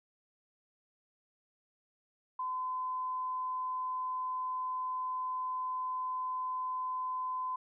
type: tone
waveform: sine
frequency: 1020 Hz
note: C6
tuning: 44 cents flat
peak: -33 dBFS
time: 2.39-7.56 s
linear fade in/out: 5 ms
effects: none